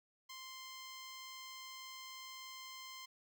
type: tone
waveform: 10% pulse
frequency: 1046.5 Hz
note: C6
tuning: in tune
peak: -40 dBFS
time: 0.29-3.06 s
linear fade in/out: 10 ms
effects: none